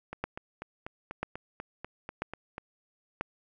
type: two click trains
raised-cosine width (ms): 0.5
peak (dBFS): -23 / -16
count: 11 / 4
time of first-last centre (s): 0.13-2.581 / 0.24-3.21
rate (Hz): 4.08 / 1.01
effects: none